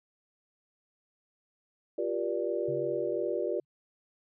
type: chord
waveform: sine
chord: G minor seventh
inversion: third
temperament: equal with one note detuned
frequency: 349.2 / 392 / 477.9 / 587.3 Hz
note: F4 / G4 / Bb4 / D5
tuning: 0 / 0 / +43 / 0 cents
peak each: -34 dBFS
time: 1.98-3.6 s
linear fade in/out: 5 ms
type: tone with exponential decay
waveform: sine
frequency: 138.59 Hz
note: C#3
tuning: in tune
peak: -37 dBFS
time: 2.68-3.65 s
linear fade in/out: 5 ms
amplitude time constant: 210 ms
effects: none